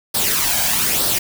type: noise with flanger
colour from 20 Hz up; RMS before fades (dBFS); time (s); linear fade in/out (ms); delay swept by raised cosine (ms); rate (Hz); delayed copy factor
white; -18; 0.14-1.19; 10; 0.21 to 1.31; 1.1; +0.55
effects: none